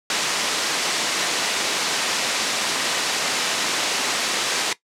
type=band-pass noise; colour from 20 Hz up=white; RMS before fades=-23 dBFS; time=0.1-4.73 s; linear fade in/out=2 ms; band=230 to 6000 Hz; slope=12 dB/octave; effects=noise-tail reverb RT60 0.1 s tail -17 dB re dry + low-pass 10000 Hz 12 dB/octave